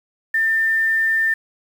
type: tone with quantisation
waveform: sine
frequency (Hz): 1795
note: A6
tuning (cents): +34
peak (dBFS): -15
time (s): 0.34-1.34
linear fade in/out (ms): 5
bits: 7
effects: none